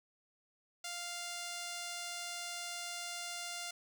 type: tone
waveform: 5% pulse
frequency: 698.5 Hz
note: F5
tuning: in tune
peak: -29 dBFS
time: 0.84-3.71 s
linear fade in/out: 5 ms
effects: none